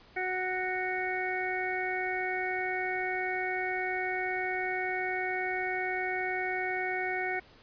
harmonic tone, 370 Hz, F#4, in tune, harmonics 1 / 2 / 4 / 5 / 6, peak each -36 / -35 / -38 / -37 / -35 dBFS, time 0.16-7.4 s, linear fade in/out 10 ms, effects pink hiss -57 dBFS RMS until 7.62 s + resampled to 11025 Hz

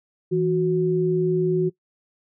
sine tone pair together, 163.75 / 367.6 Hz, E3 / F#4, -11 / -11 cents, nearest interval octave + major second, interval 1400 cents, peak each -23 / -19 dBFS, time 0.31-1.7 s, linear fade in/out 20 ms, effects noise-tail reverb RT60 0.1 s tail -20 dB re dry

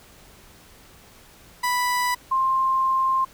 30% pulse / sine tone pair in turn, 987.8 / 1055.4 Hz, B5 / C6, 0 / +15 cents, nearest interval minor second, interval 115 cents, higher second, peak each -18 dBFS, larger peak neither, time 1.63-2.15 / 2.31-3.25 s, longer second, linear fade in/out 10 ms, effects pink hiss -50 dBFS RMS until 3.33 s

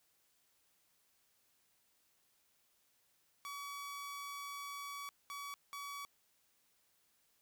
sawtooth tone bursts at uneven times, 1136 Hz, C#6, 42 cents sharp, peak -40 dBFS, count 3, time 3.45-5.09 / 5.3-5.54 / 5.73-6.05 s, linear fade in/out 0 ms, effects white hiss -75 dBFS RMS until 7.41 s

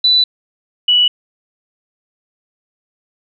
sine tone pair in turn, 3979 / 2947 Hz, B7 / F#7, +12 / -8 cents, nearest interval perfect fourth, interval 520 cents, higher first, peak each -8 dBFS, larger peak neither, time 0.04-0.24 / 0.88-1.08 s, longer neither, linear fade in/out 5 ms, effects none

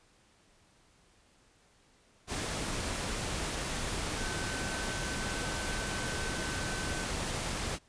sine tone in noise, 1527 Hz, G6, 46 cents flat, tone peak -41 dBFS, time 4.15-7.09 s, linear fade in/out 50 ms, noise pink, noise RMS -35 dBFS, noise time 2.27-7.79 s, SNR -9 dB, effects pink hiss -65 dBFS RMS until 7.88 s + resampled to 22050 Hz

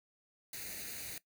white noise with comb filter, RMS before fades -44 dBFS, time 0.53-1.18 s, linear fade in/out 2 ms, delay 0.46 ms, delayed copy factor +0.7, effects noise-tail reverb RT60 0.1 s tail -18 dB re dry

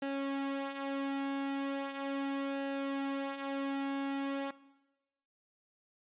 sawtooth tone with flanger, 275.5 Hz, C#4, 11 cents flat, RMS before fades -36 dBFS, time 0.02-4.51 s, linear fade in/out 5 ms, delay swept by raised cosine 0.88 to 5.68 ms, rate 0.38 Hz, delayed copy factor -0.5, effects noise-tail reverb RT60 1.0 s tail -17 dB re dry + resampled to 8000 Hz

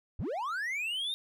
triangle linear sweep, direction up, 46.46 to 3729 Hz, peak -30 dBFS, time 0.19-1.14 s, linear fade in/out 0 ms, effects none

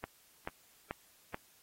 click train, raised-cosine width 0.5 ms, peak -23 dBFS, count 4, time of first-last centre 0.04-1.344 s, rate 2.3 Hz, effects white hiss -65 dBFS RMS until 1.62 s + AAC 48 kbps

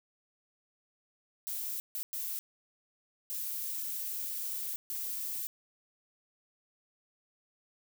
violet noise bursts at uneven times, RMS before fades -37 dBFS, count 5, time 1.47-1.8 / 1.95-2.03 / 2.13-2.39 / 3.3-4.76 / 4.9-5.47 s, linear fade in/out 0 ms, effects none

